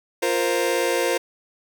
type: chord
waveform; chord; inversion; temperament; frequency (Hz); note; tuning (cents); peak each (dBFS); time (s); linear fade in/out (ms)
sawtooth; F suspended fourth; none; just; 349.2 / 465.6 / 523.8; F4 / Bb4 / C5; 0 / -2 / +2; -21 / -20 / -19; 0.22-1.18; 10
effects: none